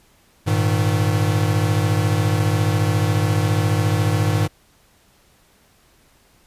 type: chord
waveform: square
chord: Ab suspended second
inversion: none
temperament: equal with one note detuned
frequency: 102.16 / 116.54 / 155.56 Hz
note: Ab2 / Bb2 / Eb3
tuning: -28 / 0 / 0 cents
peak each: -19 / -24 / -23 dBFS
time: 0.46-4.48 s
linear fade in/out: 20 ms
effects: pink hiss -56 dBFS RMS until 6.46 s + resampled to 32000 Hz